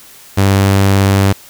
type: tone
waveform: sawtooth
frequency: 98 Hz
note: G2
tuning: in tune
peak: -4 dBFS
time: 0.37-1.33 s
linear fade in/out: 10 ms
effects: white hiss -39 dBFS RMS until 1.49 s